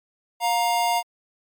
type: tone pair together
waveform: square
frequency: 707.1 / 934 Hz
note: F5 / A#5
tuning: +21 / +3 cents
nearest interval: perfect fourth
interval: 482 cents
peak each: -23 dBFS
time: 0.4-1.03 s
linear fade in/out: 50 ms
effects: MP3 96 kbps